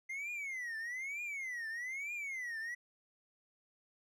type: tone with vibrato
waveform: triangle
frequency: 2076 Hz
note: C7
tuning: 14 cents flat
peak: -37 dBFS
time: 0.09-2.75 s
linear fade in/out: 10 ms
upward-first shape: triangle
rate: 1.1 Hz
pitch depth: 290 cents each way
effects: none